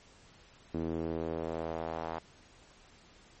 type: tone with band-pass filter sweep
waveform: sawtooth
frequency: 81.5 Hz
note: E2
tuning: 19 cents flat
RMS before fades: -36 dBFS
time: 0.74-2.19 s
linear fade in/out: 5 ms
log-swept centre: 310 to 850 Hz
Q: 1.8
effects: pink hiss -59 dBFS RMS until 3.4 s + MP3 32 kbps